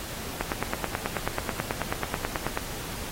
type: click train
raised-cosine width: 0.5 ms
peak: -11 dBFS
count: 21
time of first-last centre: 0.41-2.575 s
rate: 9.24 Hz
effects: pink hiss -37 dBFS RMS until 3.11 s + AAC 48 kbps